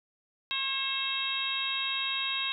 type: harmonic tone with a mistuned harmonic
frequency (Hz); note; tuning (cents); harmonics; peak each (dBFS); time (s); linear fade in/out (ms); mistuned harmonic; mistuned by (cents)
540; C#5; -45; 2 / 3 / 4 / 5 / 6 / 7; -39 / -41 / -41 / -34 / -35 / -33; 0.51-2.52; 0; 5; -27
effects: none